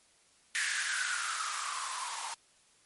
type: noise with band-pass filter sweep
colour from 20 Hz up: violet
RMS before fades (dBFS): -35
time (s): 0.55-2.34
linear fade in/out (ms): 0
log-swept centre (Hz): 1800 to 890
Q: 7.9
effects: white hiss -65 dBFS RMS until 2.85 s + MP3 48 kbps